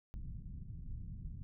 pink low-pass noise, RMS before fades -45 dBFS, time 0.14-1.43 s, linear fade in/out 0 ms, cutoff 170 Hz, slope 24 dB/octave, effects none

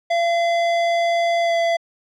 square tone with pitch glide, 682 to 675.3 Hz, F5 to E5, -41 to +42 cents, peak -17 dBFS, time 0.1-1.77 s, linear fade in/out 10 ms, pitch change -17 cents, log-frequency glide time 1.42-1.54 s, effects low-pass 4000 Hz 12 dB/octave

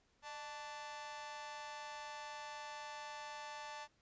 sawtooth tone with amplitude modulation, 880 Hz, A5, in tune, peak -38 dBFS, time 0.22-3.88 s, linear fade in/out 50 ms, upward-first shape sine, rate 276 Hz, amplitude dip 95%, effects pink hiss -75 dBFS RMS until 4.01 s + resampled to 16000 Hz

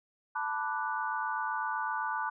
sine chord, B minor seventh, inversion third, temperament equal, 880 / 987.8 / 1174.7 / 1480 Hz, A5 / B5 / D6 / F#6, 0 / 0 / 0 / 0 cents, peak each -35 / -37 / -37 / -36 dBFS, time 0.35-2.3 s, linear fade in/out 10 ms, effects none

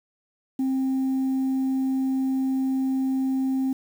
sine tone, 264.4 Hz, C4, 18 cents sharp, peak -19 dBFS, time 0.59-3.73 s, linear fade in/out 5 ms, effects tanh soft clip ceiling -20 dBFS + 8-bit

